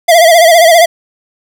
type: tone with vibrato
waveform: square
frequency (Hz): 669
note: E5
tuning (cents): +25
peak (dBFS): -3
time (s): 0.08-0.86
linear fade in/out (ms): 10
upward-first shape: sine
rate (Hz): 15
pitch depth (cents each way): 86
effects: none